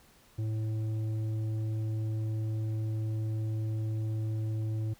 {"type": "tone with tanh clipping", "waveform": "triangle", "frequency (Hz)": 109.4, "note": "A2", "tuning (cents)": -9, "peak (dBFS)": -31, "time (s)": [0.38, 4.94], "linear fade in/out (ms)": 10, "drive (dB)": 12, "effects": ["pink hiss -61 dBFS RMS until 4.99 s"]}